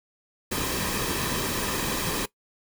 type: noise with comb filter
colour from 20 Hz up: pink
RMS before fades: -28 dBFS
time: 0.51-2.26 s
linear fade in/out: 10 ms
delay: 1.4 ms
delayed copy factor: -0.5
effects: noise-tail reverb RT60 0.1 s tail -19 dB re dry